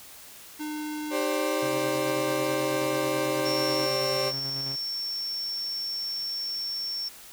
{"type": "tone with pitch glide", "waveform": "square", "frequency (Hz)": [303.1, 312.7], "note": ["D#4", "D#4"], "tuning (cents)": [-45, 9], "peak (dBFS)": -32, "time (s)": [0.59, 3.87], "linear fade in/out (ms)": 20, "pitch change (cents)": 54, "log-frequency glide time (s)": [1.21, 1.67]}
{"type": "chord", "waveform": "35% pulse", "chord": "G suspended fourth", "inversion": "none", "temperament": "equal with one note detuned", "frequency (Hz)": [392, 530.2, 587.3], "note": ["G4", "C5", "D5"], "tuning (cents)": [0, 23, 0], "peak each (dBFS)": [-30, -28, -29], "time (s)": [1.1, 4.33], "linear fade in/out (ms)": 50}
{"type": "tone with tremolo", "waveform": "sawtooth", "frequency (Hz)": 134.8, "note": "C#3", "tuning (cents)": -48, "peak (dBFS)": -32, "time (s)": [1.62, 4.76], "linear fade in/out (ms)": 10, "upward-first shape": "square", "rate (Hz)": 9.2, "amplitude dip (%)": 35}
{"type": "tone", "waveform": "sine", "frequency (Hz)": 5450, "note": "F8", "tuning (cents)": -43, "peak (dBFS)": -29, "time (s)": [3.45, 7.09], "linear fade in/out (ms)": 10}
{"effects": ["white hiss -47 dBFS RMS until 7.32 s"]}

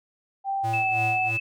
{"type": "tone with pitch glide", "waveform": "sine", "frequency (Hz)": [784, 749], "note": ["G5", "F#5"], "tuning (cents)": [0, 21], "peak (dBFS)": -24, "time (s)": [0.44, 1.32], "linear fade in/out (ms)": 50, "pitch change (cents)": -79, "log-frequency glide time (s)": [0.74, 0.98]}
{"type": "tone with tremolo", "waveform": "square", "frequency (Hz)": 112.5, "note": "A2", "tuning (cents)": 39, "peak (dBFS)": -29, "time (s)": [0.63, 1.38], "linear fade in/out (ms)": 20, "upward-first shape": "sine", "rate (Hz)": 3, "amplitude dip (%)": 85}
{"type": "tone", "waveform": "sine", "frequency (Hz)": 2624, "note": "E7", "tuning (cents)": -9, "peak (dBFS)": -24, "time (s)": [0.73, 1.4], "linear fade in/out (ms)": 10}
{"effects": []}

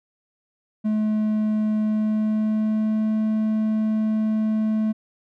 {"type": "tone with pitch glide", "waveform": "triangle", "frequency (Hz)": [214.6, 217.2], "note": ["A3", "A3"], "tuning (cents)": [-43, -22], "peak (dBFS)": -17, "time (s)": [0.84, 4.93], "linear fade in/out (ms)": 20, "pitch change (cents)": 21, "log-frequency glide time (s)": [1.82, 3.15], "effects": []}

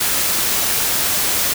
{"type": "noise", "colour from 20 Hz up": "white", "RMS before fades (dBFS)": -18, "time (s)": [0, 1.54], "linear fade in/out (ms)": 10, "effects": []}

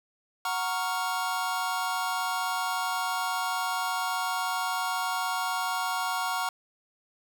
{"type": "chord", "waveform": "square", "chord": "Gb major seventh", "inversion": "none", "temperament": "equal", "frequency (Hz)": [740, 932.3, 1108.7, 1396.9], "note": ["Gb5", "Bb5", "Db6", "F6"], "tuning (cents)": [0, 0, 0, 0], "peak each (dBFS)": -34, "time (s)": [0.45, 6.49], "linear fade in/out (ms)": 2, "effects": []}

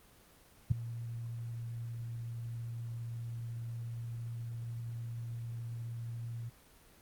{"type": "tone with ADSR envelope", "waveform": "sine", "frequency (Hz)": 116.9, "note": "A#2", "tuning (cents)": 5, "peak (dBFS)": -20, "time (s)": [0.7, 6.5], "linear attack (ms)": 15, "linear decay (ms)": 7, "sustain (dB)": -18, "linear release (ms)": 18, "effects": ["pink hiss -61 dBFS RMS until 7.01 s", "Opus 24 kbps"]}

